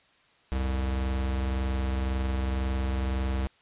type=tone pair together; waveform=square; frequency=65.41 / 87.31 Hz; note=C2 / F2; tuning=0 / 0 cents; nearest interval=perfect fourth; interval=500 cents; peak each=-27 / -38 dBFS; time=0.52-3.47 s; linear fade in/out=0 ms; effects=white hiss -62 dBFS RMS until 3.61 s + resampled to 8000 Hz